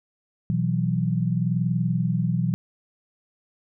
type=chord; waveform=sine; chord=B suspended fourth; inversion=none; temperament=just; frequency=123.47 / 164.63 / 185.21 Hz; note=B2 / E3 / F#3; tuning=0 / -2 / +2 cents; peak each=-25 / -24 / -26 dBFS; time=0.5-2.54 s; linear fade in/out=0 ms; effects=none